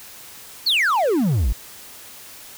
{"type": "exponential sweep", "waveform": "triangle", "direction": "down", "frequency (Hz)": [4650, 45.73], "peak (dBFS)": -14, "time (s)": [0.66, 1.53], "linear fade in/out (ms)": 10, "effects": ["white hiss -41 dBFS RMS until 2.57 s"]}